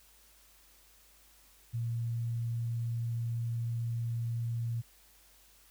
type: tone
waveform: sine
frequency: 116.8 Hz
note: A#2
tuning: 4 cents sharp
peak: -31 dBFS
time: 1.73-4.82 s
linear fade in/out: 20 ms
effects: added 50 Hz sine -66 dBFS peak until 5.7 s + white hiss -62 dBFS RMS until 5.7 s